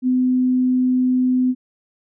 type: tone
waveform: sine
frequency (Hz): 253.8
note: B3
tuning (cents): +47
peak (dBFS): -14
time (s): 0.02-1.55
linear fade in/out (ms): 50
effects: none